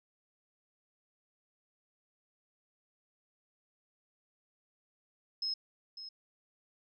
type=tone with echo; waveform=sine; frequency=5160 Hz; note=E8; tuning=38 cents flat; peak=-32 dBFS; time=5.42-5.54 s; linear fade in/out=5 ms; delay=550 ms; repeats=1; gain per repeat=-11 dB; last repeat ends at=6.09 s; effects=none

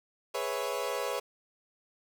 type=chord; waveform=30% pulse; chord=C# minor seventh; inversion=second; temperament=equal; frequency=415.3 / 493.9 / 554.4 / 659.3 Hz; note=G#4 / B4 / C#5 / E5; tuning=0 / 0 / 0 / 0 cents; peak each=-35 / -33 / -33 / -37 dBFS; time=0.34-1.2 s; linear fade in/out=10 ms; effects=9-bit

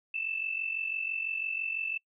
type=tone pair together; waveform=sine; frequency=2610 / 2656 Hz; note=E7 / E7; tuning=-18 / +12 cents; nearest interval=unison; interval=30 cents; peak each=-36 / -32 dBFS; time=0.14-1.98 s; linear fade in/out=5 ms; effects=noise-tail reverb RT60 0.1 s tail -24 dB re dry

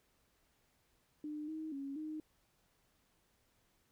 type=tone with pitch steps; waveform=sine; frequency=300.9 / 314.8 / 276.4 / 309.5 Hz; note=D4 / D#4 / C#4 / D#4; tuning=+42 / +20 / -5 / -9 cents; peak=-40 dBFS; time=1.24-2.2 s; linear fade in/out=2 ms; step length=240 ms; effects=pink hiss -75 dBFS RMS until 3.91 s

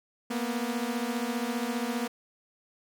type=beating tone pair; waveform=sawtooth; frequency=231.4 / 246.4 Hz; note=A#3 / B3; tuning=-13 / -4 cents; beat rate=15 Hz; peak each=-28 dBFS; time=0.3-2.08 s; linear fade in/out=10 ms; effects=none

